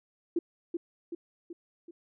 sine tone with echo, 340.4 Hz, F4, 44 cents flat, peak -24 dBFS, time 0.36-0.39 s, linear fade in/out 5 ms, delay 380 ms, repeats 4, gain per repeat -5 dB, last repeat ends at 1.91 s, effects none

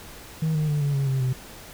sine tone with pitch steps, 158.8 / 153.3 / 147.99 / 142.87 / 137.92 / 133.15 / 128.54 Hz, D#3 / D#3 / D3 / D3 / C#3 / C3 / C3, +36 / -25 / +14 / -47 / -8 / +31 / -30 cents, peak -18 dBFS, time 0.42-1.33 s, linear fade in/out 5 ms, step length 130 ms, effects tanh soft clip ceiling -20 dBFS + pink hiss -43 dBFS RMS until 1.73 s

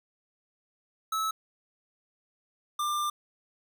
square tone pair in turn, 1300 / 1191.8 Hz, E6 / D6, -24 / +25 cents, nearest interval major second, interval 151 cents, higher first, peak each -28 dBFS, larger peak neither, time 1.12-1.31 / 2.79-3.1 s, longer second, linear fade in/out 5 ms, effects none

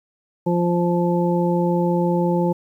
harmonic tone, 174.2 Hz, F3, 4 cents flat, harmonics 1 / 2 / 3 / 5, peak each -19 / -22 / -24 / -26 dBFS, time 0.46-2.53 s, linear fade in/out 10 ms, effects 9-bit

